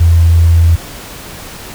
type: tone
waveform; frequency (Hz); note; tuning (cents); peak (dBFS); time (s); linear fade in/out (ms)
sine; 83.6; E2; +25; -4; 0-0.76; 10
effects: pink hiss -29 dBFS RMS until 1.74 s